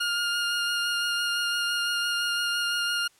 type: tone with vibrato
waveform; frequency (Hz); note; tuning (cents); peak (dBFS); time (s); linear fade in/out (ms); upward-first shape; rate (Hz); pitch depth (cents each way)
20% pulse; 1415; F6; +22; -20; 0-3.08; 10; sine; 5.9; 13
effects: white hiss -61 dBFS RMS until 3.19 s + low-pass 10000 Hz 12 dB/octave